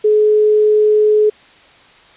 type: tone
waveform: sine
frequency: 425.2 Hz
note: G#4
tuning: 41 cents sharp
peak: -8 dBFS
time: 0.04-1.3 s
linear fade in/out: 10 ms
effects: white hiss -45 dBFS RMS until 2.16 s + resampled to 8000 Hz